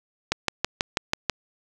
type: click train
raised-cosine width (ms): 0.2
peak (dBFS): -4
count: 7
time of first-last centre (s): 0.32-1.297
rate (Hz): 6.14
effects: none